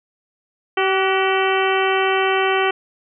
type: harmonic tone with a mistuned harmonic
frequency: 383.6 Hz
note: G4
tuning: 37 cents flat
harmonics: 1 / 2 / 3 / 4 / 5 / 6 / 7 / 8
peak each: -19 / -22 / -24 / -25 / -26 / -27 / -27 / -28 dBFS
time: 0.77-2.71 s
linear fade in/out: 5 ms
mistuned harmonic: 4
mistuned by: -56 cents
effects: none